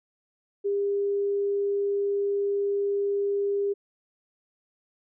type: tone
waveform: sine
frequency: 402 Hz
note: G4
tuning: 44 cents sharp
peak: -23 dBFS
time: 0.64-3.74 s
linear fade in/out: 20 ms
effects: none